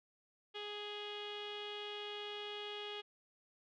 sawtooth tone with low-pass filter, 415.3 Hz, G#4, in tune, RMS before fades -45 dBFS, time 0.54-3.02 s, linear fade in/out 20 ms, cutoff 3200 Hz, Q 8, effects none

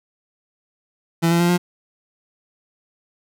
30% pulse tone with pitch steps, 166.9 / 170.11 / 173.39 / 176.72 Hz, E3 / F3 / F3 / F3, +22 / -45 / -12 / +21 cents, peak -12 dBFS, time 1.22-1.58 s, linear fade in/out 20 ms, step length 90 ms, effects none

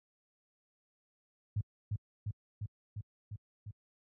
sine tone with echo, 103.83 Hz, G#2, in tune, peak -29 dBFS, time 1.56-1.61 s, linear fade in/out 5 ms, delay 350 ms, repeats 6, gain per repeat -2 dB, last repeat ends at 3.71 s, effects high-pass 60 Hz 12 dB/octave

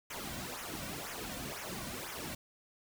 pink noise with flanger, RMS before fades -42 dBFS, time 0.1-2.35 s, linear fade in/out 5 ms, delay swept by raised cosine 0.22 to 2.42 ms, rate 2 Hz, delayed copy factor -0.8, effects none

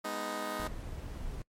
10% pulse chord, G# minor, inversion none, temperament just, 207.7 / 249.2 / 311.5 Hz, G#3 / B3 / D#4, 0 / +16 / +2 cents, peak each -33 / -33 / -31 dBFS, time 0.04-0.68 s, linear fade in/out 10 ms
brown noise, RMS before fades -40 dBFS, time 0.59-1.42 s, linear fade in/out 2 ms
effects noise-tail reverb RT60 0.1 s tail -23 dB re dry + MP3 64 kbps

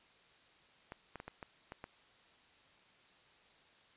clicks, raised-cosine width 0.5 ms, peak -30 dBFS, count 7, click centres 0.921 / 1.157 / 1.201 / 1.28 / 1.428 / 1.721 / 1.841 s, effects white hiss -65 dBFS RMS until 3.96 s + resampled to 8000 Hz

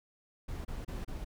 brown noise bursts, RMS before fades -39 dBFS, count 4, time 0.48-1.247 s, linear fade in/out 10 ms, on 170 ms, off 29 ms, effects none

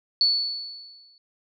sine tone with exponential decay, 4441 Hz, C#8, 2 cents sharp, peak -15 dBFS, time 0.21-1.18 s, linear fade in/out 1 ms, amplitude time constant 210 ms, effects none

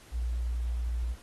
sine tone, 59.3 Hz, A#1, 30 cents sharp, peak -28 dBFS, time 0.11-1.16 s, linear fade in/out 50 ms, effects pink hiss -55 dBFS RMS until 1.22 s + AAC 32 kbps

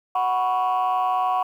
sine chord, F# suspended fourth, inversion none, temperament just, 740 / 986.7 / 1110 Hz, F#5 / B5 / C#6, 0 / -2 / +2 cents, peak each -20 / -25 / -23 dBFS, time 0.15-1.43 s, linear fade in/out 5 ms, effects tanh soft clip ceiling -15 dBFS + 9-bit

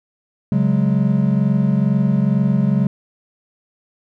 triangle chord, C# suspended fourth, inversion none, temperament equal with one note detuned, 138.59 / 185.53 / 207.7 Hz, C#3 / F#3 / G#3, 0 / +5 / 0 cents, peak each -16 dBFS, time 0.52-2.87 s, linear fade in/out 2 ms, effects none

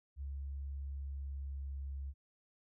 sine tone with pitch glide, 69.3 to 68.7 Hz, C#2 to C#2, 0 to -15 cents, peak -39 dBFS, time 0.16-2.14 s, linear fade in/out 50 ms, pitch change -15 cents, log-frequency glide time 0.82-1.78 s, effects none

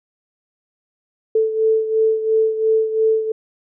sine beating tone pair, 440.4 / 443.3 Hz, A4 / A4, +2 / +13 cents, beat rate 2.9 Hz, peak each -15 / -21 dBFS, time 1.35-3.32 s, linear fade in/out 5 ms, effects none

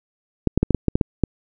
clicks, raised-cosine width 3 ms, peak -3 dBFS, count 9, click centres 0.473 / 0.576 / 0.63 / 0.707 / 0.747 / 0.883 / 0.955 / 1.012 / 1.237 s, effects none

